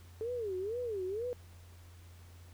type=tone with vibrato; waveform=sine; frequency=426.8 Hz; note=G#4; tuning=47 cents sharp; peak=-34 dBFS; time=0.21-1.33 s; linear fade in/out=0 ms; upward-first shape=sine; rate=2.1 Hz; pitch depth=260 cents each way; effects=added 87 Hz sine -52 dBFS peak until 2.53 s + pink hiss -62 dBFS RMS until 2.53 s